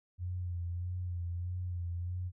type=tone with vibrato; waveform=sine; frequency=88.4 Hz; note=F2; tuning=22 cents sharp; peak=-34 dBFS; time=0.18-2.32 s; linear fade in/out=50 ms; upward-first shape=sine; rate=1.6 Hz; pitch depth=39 cents each way; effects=none